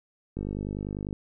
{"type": "click train", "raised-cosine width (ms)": 3, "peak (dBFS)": -20, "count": 39, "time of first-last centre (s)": [0.37, 1.128], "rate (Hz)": 50.1, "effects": []}